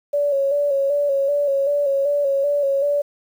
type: tone with vibrato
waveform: sine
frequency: 564 Hz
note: C#5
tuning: 30 cents sharp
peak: -16 dBFS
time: 0.13-3.02 s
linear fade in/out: 10 ms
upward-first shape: square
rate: 2.6 Hz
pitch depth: 41 cents each way
effects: 8-bit